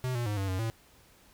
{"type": "tone with pitch steps", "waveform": "square", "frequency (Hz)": [127.6, 119.9, 104.2, 97.3, 93.4, 113], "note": ["C3", "A#2", "G#2", "G2", "F#2", "A2"], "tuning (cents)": [-43, 49, 6, -12, 17, 47], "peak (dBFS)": -30, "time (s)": [0.04, 0.7], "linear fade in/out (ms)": 0, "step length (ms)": 110, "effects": ["pink hiss -60 dBFS RMS until 1.33 s"]}